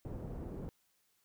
pink low-pass noise, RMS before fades -43 dBFS, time 0.05-0.69 s, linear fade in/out 0 ms, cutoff 450 Hz, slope 12 dB/octave, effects white hiss -75 dBFS RMS until 1.24 s

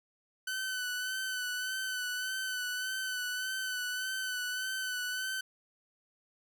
sawtooth tone with vibrato, 1509 Hz, F#6, 34 cents sharp, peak -30 dBFS, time 0.47-5.41 s, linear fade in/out 5 ms, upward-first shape sine, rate 1.7 Hz, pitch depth 32 cents each way, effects none

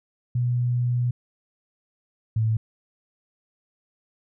sine tone pair in turn, 122.4 / 110.88 Hz, B2 / A2, -15 / +14 cents, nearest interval major second, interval 171 cents, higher first, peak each -20 / -19 dBFS, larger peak second, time 0.35-1.11 / 2.36-2.57 s, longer first, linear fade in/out 5 ms, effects none

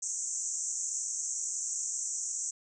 white band-pass noise, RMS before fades -35 dBFS, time 0.02-2.51 s, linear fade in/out 10 ms, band 6000 to 7900 Hz, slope 96 dB/octave, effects none

